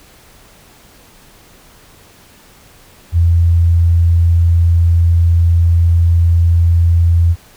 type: tone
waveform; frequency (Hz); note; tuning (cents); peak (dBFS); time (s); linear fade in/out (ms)
sine; 84.7; E2; +48; -7; 3.12-7.36; 50
effects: pink hiss -44 dBFS RMS until 7.56 s